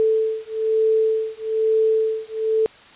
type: beating tone pair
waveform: sine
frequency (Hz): 440 / 441.1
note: A4 / A4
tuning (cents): 0 / +4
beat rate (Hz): 1.1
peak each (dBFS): -20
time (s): 0-2.66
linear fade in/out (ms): 0
effects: white hiss -46 dBFS RMS until 2.95 s + resampled to 8000 Hz